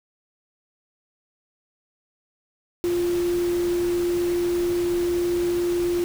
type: tone in noise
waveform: sine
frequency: 349.2 Hz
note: F4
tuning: in tune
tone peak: -20 dBFS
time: 2.84-6.04 s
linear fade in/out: 0 ms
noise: pink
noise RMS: -36 dBFS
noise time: 2.84-6.04 s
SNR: +13 dB
effects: none